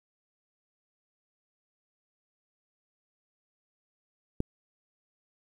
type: click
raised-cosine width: 3 ms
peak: -15 dBFS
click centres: 4.404 s
effects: 9-bit